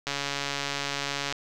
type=click train; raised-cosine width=0.2 ms; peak=-12 dBFS; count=178; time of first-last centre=0.07-1.325 s; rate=141 Hz; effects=none

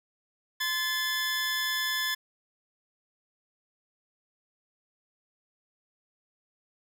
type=tone pair together; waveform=20% pulse; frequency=1036.1 / 1730 Hz; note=C6 / A6; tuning=-17 / -30 cents; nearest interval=major sixth; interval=887 cents; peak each=-31 / -23 dBFS; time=0.6-2.15 s; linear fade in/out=10 ms; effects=none

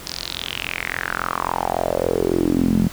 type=tone with band-pass filter sweep; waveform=sawtooth; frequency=43.65 Hz; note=F1; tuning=in tune; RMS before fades=-22 dBFS; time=0.06-2.88 s; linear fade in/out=10 ms; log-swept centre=5300 to 190 Hz; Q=5.1; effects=pink hiss -37 dBFS RMS until 2.92 s

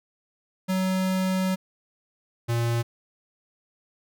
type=tone pair in turn; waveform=square; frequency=187.4 / 117.44 Hz; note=F#3 / A#2; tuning=+22 / +13 cents; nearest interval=minor sixth; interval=809 cents; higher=first; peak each=-23 dBFS; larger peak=neither; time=0.68-1.56 / 2.48-2.83 s; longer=first; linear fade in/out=20 ms; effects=none

